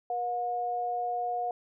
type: tone pair together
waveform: sine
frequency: 481 / 719.6 Hz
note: B4 / F#5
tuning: -46 / -48 cents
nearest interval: perfect fifth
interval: 698 cents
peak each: -37 / -29 dBFS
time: 0.1-1.51 s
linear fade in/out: 2 ms
effects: none